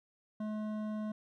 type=tone with hard clipping; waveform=sine; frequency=213.9 Hz; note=A3; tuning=49 cents flat; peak=-37 dBFS; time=0.4-1.12 s; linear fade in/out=5 ms; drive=11 dB; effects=none